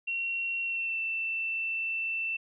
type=tone with pitch glide; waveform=sine; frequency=2733 to 2674 Hz; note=F7 to E7; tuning=-38 to +24 cents; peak=-29 dBFS; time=0.07-2.37 s; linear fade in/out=10 ms; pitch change=-38 cents; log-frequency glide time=0.64-0.99 s; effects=none